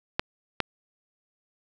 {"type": "clicks", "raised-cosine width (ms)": 0.3, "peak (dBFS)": -7, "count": 2, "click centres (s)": [0.195, 0.603], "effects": []}